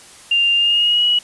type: tone with pitch glide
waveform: sine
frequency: 2794 to 2919 Hz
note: F7 to F#7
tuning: 0 to -24 cents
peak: -12 dBFS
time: 0.31-1.19 s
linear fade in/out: 5 ms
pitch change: +76 cents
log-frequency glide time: 0.55-1.04 s
effects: white hiss -42 dBFS RMS until 1.23 s + resampled to 24000 Hz